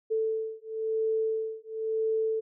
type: beating tone pair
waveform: sine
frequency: 441.4 / 442.38 Hz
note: A4 / A4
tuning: +5 / +9 cents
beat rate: 0.98 Hz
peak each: -30 dBFS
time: 0.1-2.41 s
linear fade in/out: 20 ms
effects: none